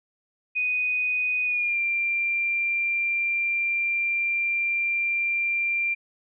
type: tone with pitch glide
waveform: sine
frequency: 2489 to 2374 Hz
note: D#7 to D7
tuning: 0 to +18 cents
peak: -22 dBFS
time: 0.55-5.95 s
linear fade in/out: 20 ms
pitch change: -82 cents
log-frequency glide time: 1.44-1.79 s
effects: none